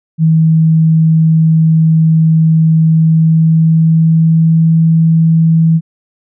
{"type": "tone with pitch glide", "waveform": "sine", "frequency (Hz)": [160.4, 162.73], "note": ["E3", "E3"], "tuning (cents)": [-47, -22], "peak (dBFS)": -5, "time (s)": [0.18, 5.81], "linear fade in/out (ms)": 50, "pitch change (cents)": 25, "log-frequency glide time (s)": [2.81, 4.74], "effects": []}